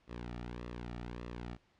sawtooth tone with flanger, 59.9 Hz, A#1, 48 cents sharp, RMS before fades -44 dBFS, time 0.07-1.58 s, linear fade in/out 50 ms, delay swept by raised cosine 1.3 to 1.95 ms, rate 1.7 Hz, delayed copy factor -0.6, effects pink hiss -71 dBFS RMS until 1.79 s + low-pass 4000 Hz 12 dB/octave

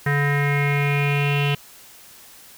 square tone with low-pass filter sweep, 143.2 Hz, D3, 43 cents flat, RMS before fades -20 dBFS, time 0.06-1.55 s, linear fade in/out 5 ms, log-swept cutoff 1800 to 2900 Hz, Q 7.4, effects white hiss -46 dBFS RMS until 2.57 s

